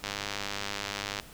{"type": "click train", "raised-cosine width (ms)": 0.2, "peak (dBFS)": -15, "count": 118, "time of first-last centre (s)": [0.04, 1.198], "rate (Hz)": 101, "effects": ["pink hiss -50 dBFS RMS until 1.33 s"]}